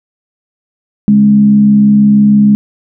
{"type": "tone with frequency modulation", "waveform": "sine", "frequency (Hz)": 207.7, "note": "G#3", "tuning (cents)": 0, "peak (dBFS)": -3, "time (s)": [1.08, 2.55], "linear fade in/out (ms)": 0, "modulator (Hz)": 66.2, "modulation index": 0.35, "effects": []}